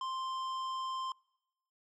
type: tone with tanh clipping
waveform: sine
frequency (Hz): 1046.5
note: C6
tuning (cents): 0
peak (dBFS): -37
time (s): 0.01-1.12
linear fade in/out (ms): 2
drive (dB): 14
effects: noise-tail reverb RT60 0.9 s tail -26 dB re dry + low-pass 7000 Hz 12 dB/octave